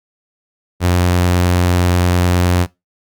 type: tone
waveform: sawtooth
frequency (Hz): 89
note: F2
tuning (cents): +33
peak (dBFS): -7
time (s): 0.8-2.67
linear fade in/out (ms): 50
effects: noise-tail reverb RT60 0.2 s tail -21 dB re dry + Opus 48 kbps